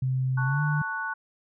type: tone with pitch glide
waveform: sine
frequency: 130 to 149.33 Hz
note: C3 to D3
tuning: -11 to +29 cents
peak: -23 dBFS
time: 0.02-0.82 s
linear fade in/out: 5 ms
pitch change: +240 cents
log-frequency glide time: 0.44-0.62 s
type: chord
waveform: sine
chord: F# minor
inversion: first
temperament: just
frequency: 888 / 1110 / 1480 Hz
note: A5 / C#6 / F#6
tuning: +16 / +2 / 0 cents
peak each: -35 / -36 / -30 dBFS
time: 0.37-1.14 s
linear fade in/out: 10 ms
effects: none